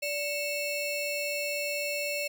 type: ring-modulated tone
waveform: 35% pulse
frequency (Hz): 1622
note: G#6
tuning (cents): -41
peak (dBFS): -25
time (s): 0.02-2.28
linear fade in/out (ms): 10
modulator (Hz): 1040
effects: none